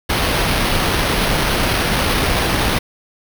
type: noise with sample-and-hold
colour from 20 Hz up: pink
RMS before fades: -17 dBFS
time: 0.09-2.79 s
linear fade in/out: 10 ms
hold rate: 7350 Hz
effects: none